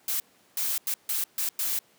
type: noise bursts at uneven times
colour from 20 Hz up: blue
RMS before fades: -28 dBFS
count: 6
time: 0.08-0.2 / 0.57-0.78 / 0.87-0.94 / 1.09-1.24 / 1.38-1.49 / 1.59-1.79 s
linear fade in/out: 2 ms
effects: pink hiss -61 dBFS RMS until 1.98 s + high-pass 200 Hz 12 dB/octave